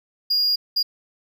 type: tone bursts at uneven times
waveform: triangle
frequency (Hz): 4845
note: D#8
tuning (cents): -47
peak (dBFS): -16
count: 2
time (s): 0.3-0.56 / 0.76-0.83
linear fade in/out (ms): 10
effects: none